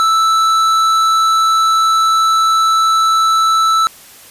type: tone with tanh clipping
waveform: triangle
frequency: 1318.5 Hz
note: E6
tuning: in tune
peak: -11 dBFS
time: 0-3.87 s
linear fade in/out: 0 ms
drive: 16 dB
effects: white hiss -39 dBFS RMS until 4.3 s + resampled to 32000 Hz